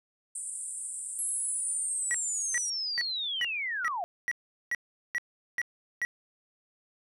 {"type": "band-pass noise", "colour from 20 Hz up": "pink", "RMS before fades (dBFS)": -38, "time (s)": [0.35, 2.7], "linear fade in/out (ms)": 5, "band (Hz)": [8100, 9600], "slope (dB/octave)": 96}
{"type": "linear sweep", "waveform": "sine", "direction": "down", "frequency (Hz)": [11175, 659.3], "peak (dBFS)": -30, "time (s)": [1.19, 4.04], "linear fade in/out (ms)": 0}
{"type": "tone bursts", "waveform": "triangle", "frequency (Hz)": 1927, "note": "B6", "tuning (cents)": -43, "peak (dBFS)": -25, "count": 10, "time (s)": [2.11, 6.05], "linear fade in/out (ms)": 0, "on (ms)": 34, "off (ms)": 400}
{"effects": []}